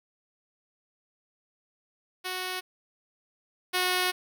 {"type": "tone pair in turn", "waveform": "5% pulse", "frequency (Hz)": [368.8, 365], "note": ["F#4", "F#4"], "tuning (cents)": [-6, -24], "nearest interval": "unison", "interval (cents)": 18, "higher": "first", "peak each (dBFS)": [-20, -13], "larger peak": "second", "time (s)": [[2.24, 2.61], [3.73, 4.12]], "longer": "second", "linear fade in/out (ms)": 20, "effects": []}